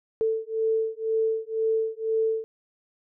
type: beating tone pair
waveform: sine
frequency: 443.2 / 445.2 Hz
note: A4 / A4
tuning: +13 / +20 cents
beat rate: 2 Hz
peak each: -26 dBFS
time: 0.21-2.44 s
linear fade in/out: 0 ms
effects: none